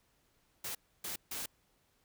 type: noise bursts at uneven times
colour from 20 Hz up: white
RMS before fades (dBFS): -40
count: 3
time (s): 0.64-0.75 / 1.04-1.16 / 1.31-1.46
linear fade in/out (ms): 5
effects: pink hiss -73 dBFS RMS until 2.04 s